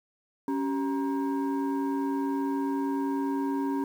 sine tone with frequency modulation, 277.2 Hz, C#4, in tune, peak -25 dBFS, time 0.48-3.84 s, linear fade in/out 2 ms, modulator 664 Hz, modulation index 0.76, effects tanh soft clip ceiling -21 dBFS + 9-bit

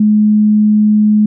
sine tone, 211.8 Hz, G#3, 34 cents sharp, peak -6 dBFS, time 0-1.26 s, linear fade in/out 5 ms, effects none

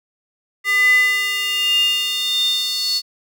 square tone with high-pass filter sweep, 401.6 Hz, G4, 42 cents sharp, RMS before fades -18 dBFS, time 0.64-3.02 s, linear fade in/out 50 ms, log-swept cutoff 1800 to 4500 Hz, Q 9.9, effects none

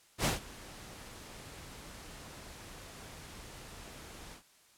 pink noise with ADSR envelope, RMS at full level -28 dBFS, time 0.18-4.43 s, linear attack 74 ms, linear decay 140 ms, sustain -21 dB, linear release 100 ms, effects white hiss -64 dBFS RMS until 4.77 s + low-pass 11000 Hz 12 dB/octave

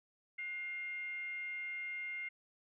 sine tone with frequency modulation, 2120 Hz, C7, 22 cents sharp, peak -39 dBFS, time 0.38-2.29 s, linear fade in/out 10 ms, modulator 642 Hz, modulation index 0.32, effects none

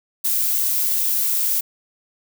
violet noise, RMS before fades -20 dBFS, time 0.24-1.61 s, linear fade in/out 10 ms, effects none

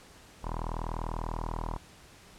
sawtooth tone with low-pass filter, 40.14 Hz, E1, 45 cents flat, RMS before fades -35 dBFS, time 0.43-1.78 s, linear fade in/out 20 ms, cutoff 990 Hz, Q 6.7, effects pink hiss -54 dBFS RMS until 2.38 s + low-pass 10000 Hz 12 dB/octave

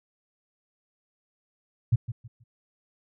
sine tone with echo, 116.54 Hz, A#2, in tune, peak -16 dBFS, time 1.92-1.96 s, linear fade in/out 10 ms, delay 160 ms, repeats 3, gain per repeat -12 dB, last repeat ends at 2.44 s, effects none

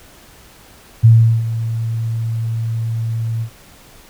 sine tone with ADSR envelope, 113.7 Hz, A#2, 43 cents flat, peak -3 dBFS, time 1.03-3.5 s, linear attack 19 ms, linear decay 380 ms, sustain -14 dB, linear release 84 ms, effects pink hiss -44 dBFS RMS until 4.09 s

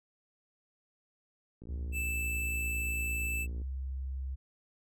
click train, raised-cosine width 3 ms, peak -36 dBFS, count 116, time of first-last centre 1.62-3.617 s, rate 57.6 Hz
sine tone with pitch glide, 69.3 to 66.25 Hz, C#2 to C2, 0 to +22 cents, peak -34 dBFS, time 1.68-4.36 s, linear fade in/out 20 ms, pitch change -78 cents, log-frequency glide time 1.95-2.87 s
square tone, 2639 Hz, E7, 1 cent sharp, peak -34 dBFS, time 1.92-3.47 s, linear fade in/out 50 ms
effects none

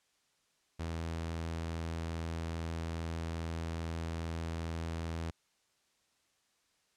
sawtooth tone, 82.41 Hz, E2, in tune, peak -32 dBFS, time 0.79-5.31 s, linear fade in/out 10 ms, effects white hiss -74 dBFS RMS until 6.96 s + low-pass 8000 Hz 12 dB/octave

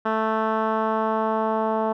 10% pulse tone with low-pass filter sweep, 220 Hz, A3, in tune, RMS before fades -23 dBFS, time 0.05-1.93 s, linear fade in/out 10 ms, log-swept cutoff 1500 to 870 Hz, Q 1.5, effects none

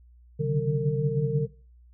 sine tone cluster, 134.6 / 144.9 / 151 / 189.3 / 454.6 Hz, C3 / D3 / D3 / F#3 / A#4, +49 / -23 / +48 / +40 / -43 cents, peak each -28 / -29 / -28 / -36 / -28 dBFS, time 0.39-1.47 s, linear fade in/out 20 ms, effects noise-tail reverb RT60 0.4 s tail -20 dB re dry + added 60 Hz sine -51 dBFS peak until 1.93 s

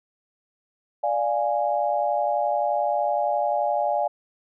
sine chord, D diminished, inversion none, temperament equal, 587.3 / 698.5 / 830.6 Hz, D5 / F5 / Ab5, 0 / 0 / 0 cents, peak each -25 dBFS, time 1.03-4.08 s, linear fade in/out 10 ms, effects none

